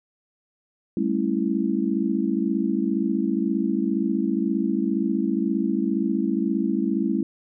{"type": "chord", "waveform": "sine", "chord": "A dominant seventh", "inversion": "third", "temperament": "just", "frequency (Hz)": [198, 220, 275, 330], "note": ["G3", "A3", "C#4", "E4"], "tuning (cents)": [18, 0, -14, 2], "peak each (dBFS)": -26, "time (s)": [0.97, 7.23], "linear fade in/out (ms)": 2, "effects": []}